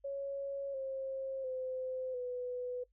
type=tone with pitch steps; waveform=sine; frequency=554.4 / 534.3 / 514.9 / 496.2 Hz; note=C#5 / C5 / C5 / B4; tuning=0 / +36 / -28 / +8 cents; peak=-36 dBFS; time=0.04-2.84 s; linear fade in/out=10 ms; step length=700 ms; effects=noise-tail reverb RT60 0.1 s tail -21 dB re dry + added 50 Hz sine -70 dBFS peak until 2.92 s